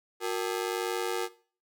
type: ring-modulated tone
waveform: sawtooth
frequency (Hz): 415.3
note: G#4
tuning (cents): 0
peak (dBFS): -22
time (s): 0.2-1.29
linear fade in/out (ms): 50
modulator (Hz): 50.5
effects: noise-tail reverb RT60 0.4 s tail -17 dB re dry